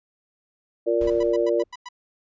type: chord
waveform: sine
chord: Bb major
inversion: second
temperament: just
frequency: 349.6 / 466.2 / 582.7 Hz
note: F4 / Bb4 / D5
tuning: +2 / 0 / -14 cents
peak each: -23 dBFS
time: 0.86-1.64 s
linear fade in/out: 20 ms
type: noise with exponential decay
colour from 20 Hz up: brown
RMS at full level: -33 dBFS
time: 1.01-1.75 s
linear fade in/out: 2 ms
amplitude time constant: 160 ms
type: tone bursts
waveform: sawtooth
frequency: 987.8 Hz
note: B5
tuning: in tune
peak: -31 dBFS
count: 7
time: 1.07-1.888 s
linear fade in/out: 5 ms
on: 32 ms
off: 99 ms
effects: resampled to 16000 Hz